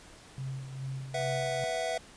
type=tone with tremolo; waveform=sine; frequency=133.2 Hz; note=C3; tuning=31 cents sharp; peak=-33 dBFS; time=0.38-1.64 s; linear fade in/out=0 ms; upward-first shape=sine; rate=2.4 Hz; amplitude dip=55%
type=chord; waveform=square; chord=B suspended fourth; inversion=none; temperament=equal; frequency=493.9 / 659.3 / 740 Hz; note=B4 / E5 / F#5; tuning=0 / 0 / 0 cents; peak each=-38 / -33 / -37 dBFS; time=1.14-1.98 s; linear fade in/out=5 ms
effects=pink hiss -53 dBFS RMS until 2.16 s + resampled to 22050 Hz